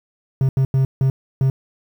triangle tone bursts at uneven times, 133.3 Hz, C3, 33 cents sharp, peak -11 dBFS, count 5, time 0.41-0.49 / 0.57-0.65 / 0.74-0.85 / 1.01-1.1 / 1.41-1.5 s, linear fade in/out 2 ms, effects 8-bit

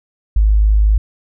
sine tone, 52.3 Hz, G#1, 13 cents sharp, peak -8 dBFS, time 0.36-0.98 s, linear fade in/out 5 ms, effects none

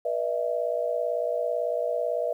sine tone cluster, 484.3 / 604 / 662 Hz, B4 / D5 / E5, -34 / +48 / +7 cents, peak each -29 dBFS, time 0.05-2.33 s, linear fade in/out 5 ms, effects 10-bit

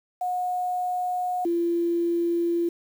sine tone pair in turn, 725 / 341.4 Hz, F#5 / F4, -35 / -39 cents, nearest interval octave + minor second, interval 1304 cents, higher first, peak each -24 / -21 dBFS, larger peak second, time 0.21-1.45 / 1.45-2.69 s, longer neither, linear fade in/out 5 ms, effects 8-bit

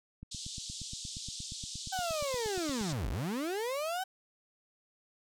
click train, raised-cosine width 5 ms, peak -32 dBFS, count 25, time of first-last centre 0.23-3.047 s, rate 8.52 Hz
pink band-pass noise, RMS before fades -43 dBFS, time 0.31-2.93 s, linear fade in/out 10 ms, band 3400 to 8400 Hz, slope 48 dB/octave
35% pulse linear two-way sweep, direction down then up, 773 to 39.65 to 773 Hz, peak -31 dBFS, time 1.92-4.04 s, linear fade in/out 10 ms, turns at 3.09 s
effects none

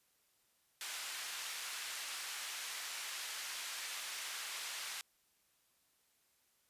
pink band-pass noise, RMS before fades -44 dBFS, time 0.81-5.01 s, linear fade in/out 0 ms, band 1600 to 11000 Hz, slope 12 dB/octave, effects white hiss -75 dBFS RMS until 6.69 s + resampled to 32000 Hz

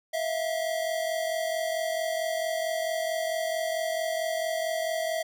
square tone pair together, 646 / 690.5 Hz, E5 / F5, -35 / -20 cents, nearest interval minor second, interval 115 cents, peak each -29 / -34 dBFS, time 0.13-5.23 s, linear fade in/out 10 ms, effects none

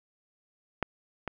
clicks, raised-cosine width 0.5 ms, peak -12 / -18 dBFS, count 2, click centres 0.827 / 1.277 s, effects none

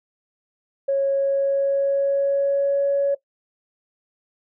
sine tone with pitch glide, 550 to 559.9 Hz, C#5 to C#5, -14 to +17 cents, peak -16 dBFS, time 0.88-3.15 s, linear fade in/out 10 ms, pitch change +31 cents, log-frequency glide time 1.11-2.86 s, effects noise-tail reverb RT60 0.1 s tail -17 dB re dry + tanh soft clip ceiling -12 dBFS

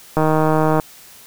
click train, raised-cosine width 1 ms, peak -3 dBFS, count 99, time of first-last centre 0.17-0.798 s, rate 156 Hz, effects white hiss -43 dBFS RMS until 1.26 s

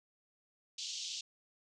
pink band-pass noise, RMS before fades -42 dBFS, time 0.78-1.21 s, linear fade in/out 5 ms, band 3000 to 6900 Hz, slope 48 dB/octave, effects none

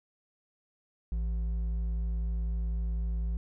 sine tone with hard clipping, 56 Hz, A1, 31 cents sharp, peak -30 dBFS, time 1.12-3.37 s, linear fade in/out 0 ms, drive 5 dB, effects none

